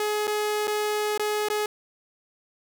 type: tone with dropouts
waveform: sawtooth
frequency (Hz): 421.5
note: G#4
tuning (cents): +26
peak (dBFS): -20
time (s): 0-1.66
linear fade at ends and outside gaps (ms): 2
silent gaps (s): 0.271-0.277 / 0.672-0.678 / 1.177-1.195 / 1.486-1.5
effects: none

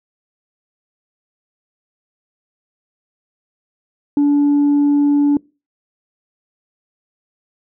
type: tone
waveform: sine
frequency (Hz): 288.4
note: D4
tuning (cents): -31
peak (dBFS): -8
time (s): 4.17-5.37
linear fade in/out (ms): 2
effects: noise-tail reverb RT60 0.3 s tail -25 dB re dry + tanh soft clip ceiling -9 dBFS

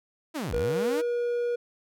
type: linear two-way sweep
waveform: sawtooth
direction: down then up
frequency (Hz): 340.3 to 42.54 to 328.4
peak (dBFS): -26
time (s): 0.34-1.02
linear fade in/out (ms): 20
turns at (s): 0.54
type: tone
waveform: triangle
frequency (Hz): 479.7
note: A#4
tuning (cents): +50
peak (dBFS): -23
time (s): 0.53-1.56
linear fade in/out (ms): 10
effects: none

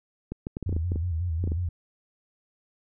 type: clicks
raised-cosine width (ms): 3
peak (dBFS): -19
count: 12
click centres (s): 0.32 / 0.469 / 0.569 / 0.627 / 0.693 / 0.727 / 0.765 / 0.919 / 0.959 / 1.44 / 1.475 / 1.519
type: tone with vibrato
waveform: sine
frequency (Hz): 84.7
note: E2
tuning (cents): +48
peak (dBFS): -25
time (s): 0.66-1.69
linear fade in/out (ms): 5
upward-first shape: square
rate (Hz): 5.5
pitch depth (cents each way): 89
effects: none

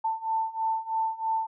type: beating tone pair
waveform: sine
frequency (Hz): 889 / 892.1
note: A5 / A5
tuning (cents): +18 / +24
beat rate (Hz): 3.1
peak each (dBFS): -30 / -28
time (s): 0.04-1.47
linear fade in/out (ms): 10
effects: none

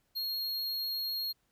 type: tone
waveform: square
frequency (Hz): 4273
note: C8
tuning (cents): +36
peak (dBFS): -33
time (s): 0.15-1.33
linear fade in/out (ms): 20
effects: pink hiss -75 dBFS RMS until 1.51 s

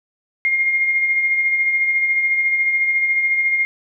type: tone with tremolo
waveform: sine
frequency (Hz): 2128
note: C7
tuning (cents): +29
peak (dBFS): -13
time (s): 0.45-3.65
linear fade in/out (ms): 0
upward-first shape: sine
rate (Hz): 14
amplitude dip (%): 40
effects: none

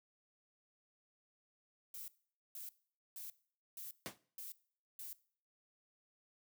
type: noise bursts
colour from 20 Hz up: violet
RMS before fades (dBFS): -48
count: 6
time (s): 1.94-5.13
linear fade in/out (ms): 2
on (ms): 140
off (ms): 470
type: noise with exponential decay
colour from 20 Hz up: pink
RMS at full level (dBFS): -39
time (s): 4.06-4.18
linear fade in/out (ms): 0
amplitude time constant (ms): 26
effects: noise-tail reverb RT60 0.5 s tail -20 dB re dry + high-pass 150 Hz 12 dB/octave

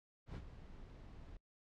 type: noise with ADSR envelope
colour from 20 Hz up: brown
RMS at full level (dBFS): -44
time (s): 0.26-1.37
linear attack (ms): 87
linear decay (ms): 67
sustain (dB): -10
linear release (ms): 4
effects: noise-tail reverb RT60 0.1 s tail -26 dB re dry + low-pass 5000 Hz 12 dB/octave

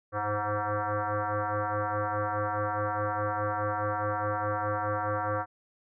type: tone with frequency modulation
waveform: sine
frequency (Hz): 311.1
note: D#4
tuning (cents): 0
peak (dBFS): -27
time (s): 0.12-5.46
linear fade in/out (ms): 50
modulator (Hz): 209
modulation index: 5.7
effects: none

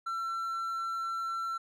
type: tone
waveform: triangle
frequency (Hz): 1348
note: E6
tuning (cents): +38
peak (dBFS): -30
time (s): 0.06-1.58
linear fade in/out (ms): 10
effects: none

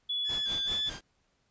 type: tone with pitch glide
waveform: sine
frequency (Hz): 3411 to 3459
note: G#7 to A7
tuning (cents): +46 to -30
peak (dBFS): -29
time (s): 0.09-0.9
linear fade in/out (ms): 10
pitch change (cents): +24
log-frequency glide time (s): 0.43-0.55
type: tone with vibrato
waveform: 15% pulse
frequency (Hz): 1661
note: G#6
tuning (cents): 0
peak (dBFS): -38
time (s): 0.24-1.01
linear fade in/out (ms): 50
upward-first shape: square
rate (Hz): 2.3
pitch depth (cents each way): 70
type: noise with tremolo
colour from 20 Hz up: pink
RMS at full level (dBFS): -41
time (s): 0.29-1.01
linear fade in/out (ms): 2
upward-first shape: sine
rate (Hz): 5.1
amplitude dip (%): 95
effects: pink hiss -73 dBFS RMS until 1.5 s + resampled to 16000 Hz

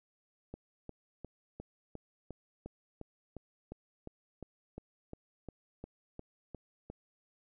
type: click train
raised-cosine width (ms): 2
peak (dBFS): -30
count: 19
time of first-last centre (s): 0.54-6.9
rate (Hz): 2.83
effects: none

